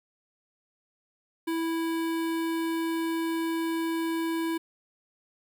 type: tone with notch filter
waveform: square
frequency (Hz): 328.9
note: E4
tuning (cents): -4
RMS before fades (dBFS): -29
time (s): 1.47-4.58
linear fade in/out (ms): 10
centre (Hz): 6000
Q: 1.3
effects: 11-bit